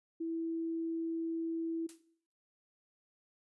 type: tone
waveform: sine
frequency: 328.9 Hz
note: E4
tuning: 4 cents flat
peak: -34 dBFS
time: 0.2-1.87 s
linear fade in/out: 10 ms
type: noise with exponential decay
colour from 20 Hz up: blue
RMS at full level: -46 dBFS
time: 1.89-2.04 s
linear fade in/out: 1 ms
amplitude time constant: 32 ms
effects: noise-tail reverb RT60 0.6 s tail -17 dB re dry + resampled to 24000 Hz